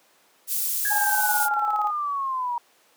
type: high-pass noise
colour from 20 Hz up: pink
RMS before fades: -26 dBFS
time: 0.47-1.49 s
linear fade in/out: 50 ms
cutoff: 11000 Hz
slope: 12 dB/octave
type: linear sweep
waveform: sine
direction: down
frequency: 1668 to 943 Hz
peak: -24 dBFS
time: 0.85-2.58 s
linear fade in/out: 2 ms
type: tone with tremolo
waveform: sine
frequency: 837 Hz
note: G#5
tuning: 13 cents sharp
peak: -21 dBFS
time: 0.9-1.91 s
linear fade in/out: 20 ms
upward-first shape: square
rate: 18 Hz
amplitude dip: 55%
effects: pink hiss -59 dBFS RMS until 2.96 s + high-pass 400 Hz 12 dB/octave